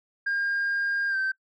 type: tone with pitch glide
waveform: sine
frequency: 1611 to 1552.5 Hz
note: G6 to G6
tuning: +47 to -17 cents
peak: -22 dBFS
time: 0.26-1.32 s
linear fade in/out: 10 ms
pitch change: -64 cents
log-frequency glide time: 1.09-1.17 s
effects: noise-tail reverb RT60 0.1 s tail -23 dB re dry + tanh soft clip ceiling -22 dBFS